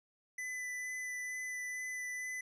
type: tone with vibrato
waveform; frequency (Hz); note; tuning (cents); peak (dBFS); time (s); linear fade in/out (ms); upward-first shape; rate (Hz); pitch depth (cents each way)
square; 2000; B6; +21; -39; 0.38-2.41; 5; sine; 2.2; 9
effects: low-pass 11000 Hz 12 dB/octave